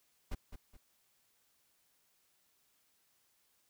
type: noise with echo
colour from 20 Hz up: brown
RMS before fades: -36 dBFS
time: 0.31-0.35 s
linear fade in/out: 10 ms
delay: 210 ms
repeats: 2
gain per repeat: -9 dB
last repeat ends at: 0.77 s
effects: white hiss -74 dBFS RMS until 3.69 s